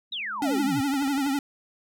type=tone with exponential growth; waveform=sine; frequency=212.5 Hz; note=G#3; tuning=40 cents sharp; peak=-28 dBFS; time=0.11-0.67 s; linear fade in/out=5 ms; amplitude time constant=120 ms
type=exponential sweep; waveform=sine; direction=down; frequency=3967 to 107.5 Hz; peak=-29 dBFS; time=0.12-0.81 s; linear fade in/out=5 ms
type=tone with vibrato; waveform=square; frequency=277.2 Hz; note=C#4; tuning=in tune; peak=-24 dBFS; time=0.42-1.39 s; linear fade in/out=2 ms; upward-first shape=triangle; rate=12 Hz; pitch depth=100 cents each way
type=clicks; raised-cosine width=0.5 ms; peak=-25 dBFS; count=5; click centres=0.938 / 1.024 / 1.077 / 1.178 / 1.264 s
effects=none